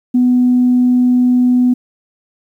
sine tone, 248.5 Hz, B3, 11 cents sharp, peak -7 dBFS, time 0.14-1.74 s, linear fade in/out 10 ms, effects tanh soft clip ceiling -3 dBFS + 8-bit

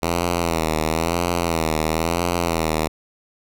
5% pulse tone with vibrato, 82.6 Hz, E2, 4 cents sharp, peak -8 dBFS, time 0.02-2.88 s, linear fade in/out 10 ms, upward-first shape sine, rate 0.99 Hz, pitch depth 91 cents each way, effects none

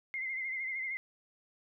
sine tone with vibrato, 2093 Hz, C7, in tune, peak -34 dBFS, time 0.14-0.97 s, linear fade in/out 0 ms, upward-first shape sine, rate 13 Hz, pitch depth 51 cents each way, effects none

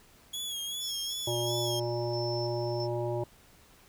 sawtooth tone with vibrato, 3331 Hz, G#7, 4 cents sharp, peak -31 dBFS, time 0.33-1.8 s, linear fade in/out 10 ms, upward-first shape sine, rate 2.6 Hz, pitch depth 55 cents each way
sine tone with tremolo, 5340 Hz, E8, 22 cents sharp, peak -37 dBFS, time 0.8-2.88 s, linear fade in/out 50 ms, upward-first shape square, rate 1.5 Hz, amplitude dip 55%
harmonic tone, 119.2 Hz, A#2, 39 cents sharp, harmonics 1 / 3 / 5 / 7 / 8, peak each -34 / -33 / -35 / -41 / -44 dBFS, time 1.27-3.24 s, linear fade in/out 5 ms
effects pink hiss -59 dBFS RMS until 3.88 s

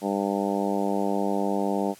harmonic tone, 99.6 Hz, G2, 28 cents sharp, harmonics 2 / 3 / 4 / 5 / 6 / 7 / 8 / 9, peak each -28 / -30 / -31 / -32 / -33 / -33 / -34 / -35 dBFS, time 0.01-1.95 s, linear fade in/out 50 ms, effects white hiss -50 dBFS RMS until 1.99 s + low-pass 12000 Hz 12 dB/octave

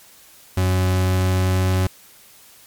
40% pulse tone with pitch glide, 92.5 to 93.04 Hz, F#2 to F#2, 0 to +10 cents, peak -15 dBFS, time 0.57-1.87 s, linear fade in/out 5 ms, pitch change +10 cents, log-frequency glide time 0.86-1.61 s, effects white hiss -48 dBFS RMS until 2.66 s + MP3 96 kbps

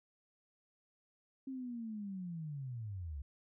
sine linear sweep, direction down, 270 to 65.41 Hz, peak -40 dBFS, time 1.47-3.22 s, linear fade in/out 5 ms, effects none

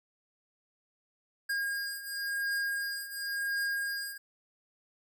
square beating tone pair, 1622 / 1622.94 Hz, G#6 / G#6, -41 / -40 cents, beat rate 0.94 Hz, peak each -34 / -38 dBFS, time 1.49-4.18 s, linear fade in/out 10 ms, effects none

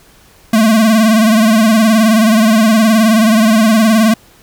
square tone with vibrato, 220 Hz, A3, in tune, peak -7 dBFS, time 0.53-4.14 s, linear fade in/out 5 ms, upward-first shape sine, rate 19 Hz, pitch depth 73 cents each way, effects pink hiss -45 dBFS RMS until 4.42 s

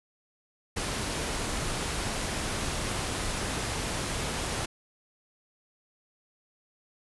pink low-pass noise, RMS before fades -32 dBFS, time 0.76-4.66 s, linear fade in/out 10 ms, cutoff 11000 Hz, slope 96 dB/octave, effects none

